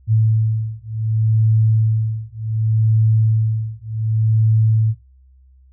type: beating tone pair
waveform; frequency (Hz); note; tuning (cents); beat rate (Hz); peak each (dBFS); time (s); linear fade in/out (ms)
sine; 110 / 110.67; A2 / A2; 0 / +11; 0.67; -17; 0.07-4.95; 50
effects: noise-tail reverb RT60 0.2 s tail -18 dB re dry + added 65 Hz sine -46 dBFS peak until 5.72 s